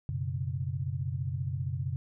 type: chord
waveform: sine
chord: F# suspended fourth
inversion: none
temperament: equal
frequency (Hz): 92.5 / 123.47 / 138.59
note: F#2 / B2 / C#3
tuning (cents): 0 / 0 / 0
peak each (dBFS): -35 / -35 / -34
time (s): 0.09-1.96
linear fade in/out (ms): 0
effects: none